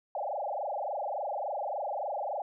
sine tone with frequency modulation, 698.5 Hz, F5, in tune, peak -31 dBFS, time 0.15-2.42 s, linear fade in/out 2 ms, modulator 23.5 Hz, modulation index 6, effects none

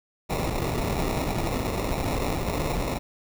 pink noise with sample-and-hold, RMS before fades -27 dBFS, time 0.29-2.99 s, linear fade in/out 20 ms, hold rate 1575 Hz, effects none

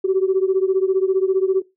sine beating tone pair, 375.4 / 390.4 Hz, F#4 / G4, +25 / -7 cents, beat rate 15 Hz, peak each -16 / -19 dBFS, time 0.04-1.62 s, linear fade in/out 10 ms, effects noise-tail reverb RT60 0.2 s tail -19 dB re dry + tanh soft clip ceiling -8 dBFS

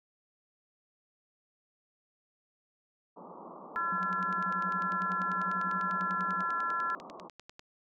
white band-pass noise, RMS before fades -48 dBFS, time 3.16-7.29 s, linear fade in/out 20 ms, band 160 to 1200 Hz, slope 96 dB/octave
harmonic tone, 339.7 Hz, F4, 48 cents flat, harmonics 3 / 4 / 5, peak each -37 / -31 / -37 dBFS, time 3.76-6.95 s, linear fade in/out 0 ms
sine tone with tremolo, 184.7 Hz, F#3, 3 cents flat, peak -36 dBFS, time 3.92-6.45 s, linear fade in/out 5 ms, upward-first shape sine, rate 11 Hz, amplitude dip 95%
click train, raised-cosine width 0.2 ms, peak -30 dBFS, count 37, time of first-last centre 4.03-7.594 s, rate 10.1 Hz
effects none

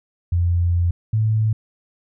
sine tone pair in turn, 86.8 / 109.36 Hz, F2 / A2, -10 / -10 cents, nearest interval major third, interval 400 cents, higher second, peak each -15 dBFS, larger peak neither, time 0.32-0.91 / 1.13-1.53 s, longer first, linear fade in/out 5 ms, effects none

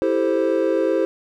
triangle chord, A minor seventh, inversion second, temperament equal, 329.6 / 392 / 440 / 523.3 Hz, E4 / G4 / A4 / C5, 0 / 0 / 0 / 0 cents, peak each -20 / -21 / -23 / -19 dBFS, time 0.02-1.05 s, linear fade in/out 0 ms, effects none

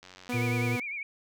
click train, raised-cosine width 0.2 ms, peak -31 dBFS, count 43, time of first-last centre 0.03-0.486 s, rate 92.2 Hz
sawtooth tone, 245.8 Hz, B3, 8 cents flat, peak -27 dBFS, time 0.29-0.8 s, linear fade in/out 5 ms
sine tone with vibrato, 2300 Hz, D7, 37 cents flat, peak -33 dBFS, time 0.32-1.03 s, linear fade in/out 2 ms, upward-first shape sine, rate 10 Hz, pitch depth 94 cents each way
harmonic tone, 116.54 Hz, A#2, in tune, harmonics 1 / 3 / 4, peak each -28 / -38 / -40 dBFS, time 0.33-0.77 s, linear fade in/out 20 ms
effects none

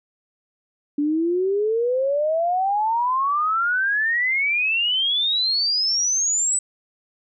sine exponential sweep, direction up, 286.4 to 8060 Hz, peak -18 dBFS, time 0.98-6.59 s, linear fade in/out 5 ms, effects none

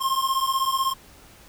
square beating tone pair, 1058 / 1074 Hz, C6 / C6, +19 / +45 cents, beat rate 16 Hz, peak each -25 dBFS, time 0-0.94 s, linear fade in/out 20 ms, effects pink hiss -50 dBFS RMS until 1.48 s

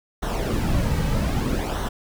brown noise with flanger, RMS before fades -23 dBFS, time 0.22-1.89 s, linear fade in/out 10 ms, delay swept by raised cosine 0.41 to 2.91 ms, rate 0.63 Hz, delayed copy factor -0.6, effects none

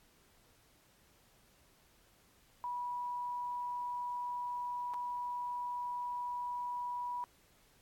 sine tone with dropouts, 976 Hz, B5, 21 cents flat, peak -36 dBFS, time 2.64-7.24 s, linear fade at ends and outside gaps 0 ms, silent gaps 4.937-4.942 s, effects pink hiss -67 dBFS RMS until 7.81 s + AAC 64 kbps

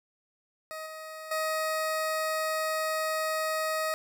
20% pulse tone with level steps, 630 Hz, D#5, 21 cents sharp, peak -32 / -35 / -23 dBFS, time 0.71-3.94 s, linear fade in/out 0 ms, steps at 0.86 / 1.31 s, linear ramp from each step 5 ms, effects none

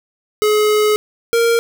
square tone pair in turn, 424 / 464.7 Hz, G#4 / A#4, +36 / -5 cents, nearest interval major second, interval 159 cents, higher second, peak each -12 dBFS, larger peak neither, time 0.42-0.96 / 1.33-1.59 s, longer first, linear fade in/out 0 ms, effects none

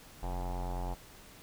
square tone with low-pass filter, 44.69 Hz, F1, 41 cents sharp, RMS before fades -36 dBFS, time 0.22-0.95 s, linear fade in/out 20 ms, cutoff 830 Hz, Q 5.7, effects pink hiss -54 dBFS RMS until 1.42 s

